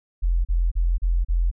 sine tone bursts, 42.92 Hz, F1, 29 cents flat, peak -17 dBFS, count 5, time 0.22-1.514 s, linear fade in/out 20 ms, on 230 ms, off 36 ms, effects none

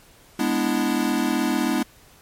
square chord, E dominant seventh, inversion first, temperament equal, 207.7 / 246.9 / 293.7 / 329.6 Hz, G#3 / B3 / D4 / E4, 0 / 0 / 0 / 0 cents, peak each -28 / -25 / -26 / -27 dBFS, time 0.39-1.83 s, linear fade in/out 5 ms, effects pink hiss -52 dBFS RMS until 2.21 s + MP3 64 kbps

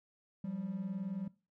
triangle beating tone pair, 176.1 / 195.1 Hz, F3 / G3, +15 / -8 cents, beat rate 19 Hz, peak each -39 / -36 dBFS, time 0.44-1.28 s, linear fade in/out 5 ms, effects noise-tail reverb RT60 0.3 s tail -19 dB re dry + tanh soft clip ceiling -27 dBFS

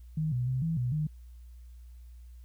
sine tone with pitch steps, 156.5 / 123.7 / 129.3 / 163.4 / 123.5 / 153.1 Hz, D#3 / B2 / C3 / E3 / B2 / D#3, +10 / +3 / -20 / -15 / 0 / -28 cents, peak -27 dBFS, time 0.17-1.07 s, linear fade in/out 5 ms, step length 150 ms, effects added 60 Hz sine -46 dBFS peak until 2.44 s + white hiss -71 dBFS RMS until 2.44 s

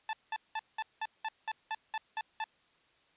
sawtooth tone bursts, 878 Hz, A5, 4 cents flat, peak -29 dBFS, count 11, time 0.09-2.441 s, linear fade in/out 2 ms, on 41 ms, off 190 ms, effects white hiss -68 dBFS RMS until 3.16 s + resampled to 8000 Hz

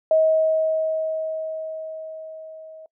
sine tone with level ramp, 635 Hz, D#5, 35 cents sharp, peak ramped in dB -13 to -39 dBFS, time 0.11-2.86 s, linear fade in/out 2 ms, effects noise-tail reverb RT60 0.1 s tail -24 dB re dry

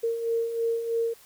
sine beating tone pair, 457.9 / 461 Hz, A#4 / A#4, -31 / -19 cents, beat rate 3.1 Hz, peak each -33 / -25 dBFS, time 0.03-1.14 s, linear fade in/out 10 ms, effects white hiss -54 dBFS RMS until 1.25 s

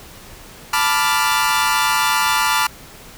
sawtooth chord, B half-diminished seventh, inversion third, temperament equal, 880 / 987.8 / 1174.7 / 1396.9 Hz, A5 / B5 / D6 / F6, 0 / 0 / 0 / 0 cents, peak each -17 dBFS, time 0.73-2.67 s, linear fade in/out 5 ms, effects pink hiss -40 dBFS RMS until 3.17 s

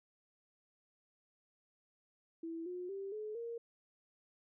sine tone with pitch steps, 329.6 / 359.4 / 392 / 427.4 / 466.1 Hz, E4 / F4 / G4 / G#4 / A#4, 0 / +50 / 0 / +50 / 0 cents, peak -40 dBFS, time 2.43-3.58 s, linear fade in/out 5 ms, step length 230 ms, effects none

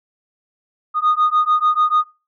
sine beating tone pair, 1231 / 1237.8 Hz, D#6 / D#6, -19 / -9 cents, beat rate 6.8 Hz, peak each -15 dBFS, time 0.94-2.05 s, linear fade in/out 50 ms, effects noise-tail reverb RT60 0.3 s tail -22 dB re dry + tanh soft clip ceiling -9 dBFS

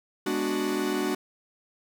45% pulse chord, G# half-diminished seventh, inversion none, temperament equal, 207.7 / 246.9 / 293.7 / 370 Hz, G#3 / B3 / D4 / F#4, 0 / 0 / 0 / 0 cents, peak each -34 / -34 / -30 / -29 dBFS, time 0.26-1.15 s, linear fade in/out 5 ms, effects none

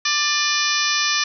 harmonic tone with a mistuned harmonic, 590 Hz, D5, 8 cents sharp, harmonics 2 / 3 / 4 / 5 / 6 / 7 / 8 / 9 / 10, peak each -26 / -25 / -25 / -29 / -27 / -28 / -28 / -25 / -26 dBFS, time 0.05-1.24 s, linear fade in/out 5 ms, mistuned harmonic 4, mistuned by +39 cents, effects none

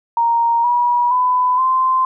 sine tone with pitch steps, 932.3 / 966.3 / 1001.5 / 1038 Hz, A#5 / B5 / B5 / C6, 0 / -38 / +24 / -14 cents, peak -12 dBFS, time 0.17-2.05 s, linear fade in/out 2 ms, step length 470 ms, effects none

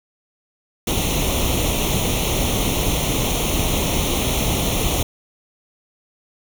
pink noise with comb filter, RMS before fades -20 dBFS, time 0.87-5.03 s, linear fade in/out 5 ms, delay 0.31 ms, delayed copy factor +0.8, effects none

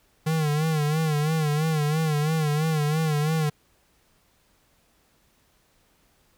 square tone with vibrato, 153.9 Hz, D#3, 19 cents flat, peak -22 dBFS, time 0.26-3.5 s, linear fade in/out 10 ms, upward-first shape sine, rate 3 Hz, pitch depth 80 cents each way, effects pink hiss -64 dBFS RMS until 6.37 s

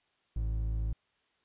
triangle tone pair together, 54.55 / 109.1 Hz, A1 / A2, -14 / -14 cents, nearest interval octave, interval 1200 cents, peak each -28 / -36 dBFS, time 0.36-0.93 s, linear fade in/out 5 ms, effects white hiss -73 dBFS RMS until 1.44 s + resampled to 8000 Hz

